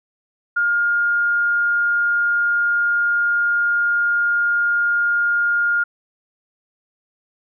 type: tone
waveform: sine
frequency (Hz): 1415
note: F6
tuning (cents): +22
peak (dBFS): -15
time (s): 0.56-5.84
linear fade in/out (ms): 10
effects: none